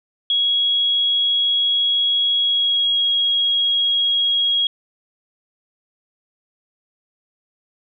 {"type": "tone with pitch glide", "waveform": "sine", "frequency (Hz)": [3322, 3295], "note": ["G#7", "G#7"], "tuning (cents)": [0, -14], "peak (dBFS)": -15, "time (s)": [0.3, 4.67], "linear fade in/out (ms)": 2, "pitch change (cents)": -14, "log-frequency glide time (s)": [2.39, 3.02], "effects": []}